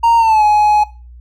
triangle tone with pitch glide, 928 to 841.2 Hz, A#5 to G#5, -8 to +22 cents, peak -6 dBFS, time 0.03-0.84 s, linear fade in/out 10 ms, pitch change -170 cents, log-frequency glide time 0.17-0.44 s, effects noise-tail reverb RT60 0.3 s tail -17 dB re dry + added 60 Hz sine -34 dBFS peak until 1.2 s

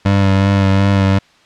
25% pulse tone with vibrato, 98 Hz, G2, in tune, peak -6 dBFS, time 0.05-1.19 s, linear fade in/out 10 ms, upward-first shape sine, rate 2.7 Hz, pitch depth 23 cents each way, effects white hiss -49 dBFS RMS until 1.45 s + low-pass 4000 Hz 12 dB/octave

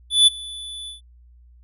square tone with ADSR envelope, 3476 Hz, A7, 22 cents flat, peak -9 dBFS, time 0.1-1.01 s, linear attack 170 ms, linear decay 19 ms, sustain -23 dB, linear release 130 ms, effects added 60 Hz sine -47 dBFS peak until 1.63 s + resampled to 32000 Hz

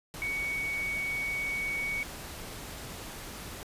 sine tone in noise, 2238 Hz, C#7, 16 cents sharp, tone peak -30 dBFS, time 0.22-2.03 s, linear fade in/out 0 ms, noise pink, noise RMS -42 dBFS, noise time 0.14-3.63 s, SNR +9 dB, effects resampled to 32000 Hz

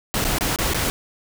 pink noise with dropouts, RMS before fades -22 dBFS, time 0.14-0.9 s, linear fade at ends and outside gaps 0 ms, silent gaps 0.242-0.249 / 0.385-0.409 / 0.56-0.587 / 0.736-0.745 s, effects none

